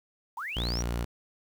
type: linear sweep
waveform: sine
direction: up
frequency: 830 to 5920 Hz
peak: -33 dBFS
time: 0.37-0.82 s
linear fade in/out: 5 ms
type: tone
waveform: sawtooth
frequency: 59 Hz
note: A#1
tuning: 22 cents sharp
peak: -25 dBFS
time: 0.56-1.05 s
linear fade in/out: 10 ms
effects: 9-bit